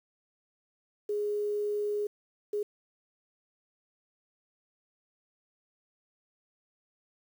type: tone bursts at uneven times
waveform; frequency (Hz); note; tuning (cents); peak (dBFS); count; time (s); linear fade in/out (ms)
sine; 415.3; G#4; 0; -28; 2; 1.09-2.07 / 2.53-2.63; 5
effects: 9-bit